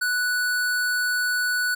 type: tone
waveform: square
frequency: 1480 Hz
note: F#6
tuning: in tune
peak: -22 dBFS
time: 0.01-1.75 s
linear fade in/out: 10 ms
effects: none